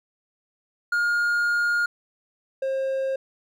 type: tone pair in turn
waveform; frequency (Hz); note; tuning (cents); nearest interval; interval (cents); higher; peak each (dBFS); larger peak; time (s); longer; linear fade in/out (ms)
triangle; 1421 / 534.1; F6 / C5; +30 / +36; octave + perfect fourth; 1694; first; -18 / -21; first; 0.92-1.86 / 2.62-3.16; first; 5
effects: none